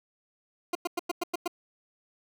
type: tone bursts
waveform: 20% pulse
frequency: 349.4 Hz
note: F4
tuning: 1 cent sharp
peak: -22 dBFS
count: 7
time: 0.73-1.478 s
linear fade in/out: 5 ms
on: 22 ms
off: 99 ms
effects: none